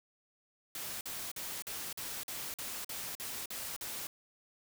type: noise bursts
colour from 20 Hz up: white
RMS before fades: -41 dBFS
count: 11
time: 0.75-4.07 s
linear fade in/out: 2 ms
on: 260 ms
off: 46 ms
effects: none